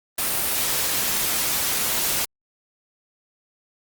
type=noise; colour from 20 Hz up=white; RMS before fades=-23 dBFS; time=0.18-2.25 s; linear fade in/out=5 ms; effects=Opus 32 kbps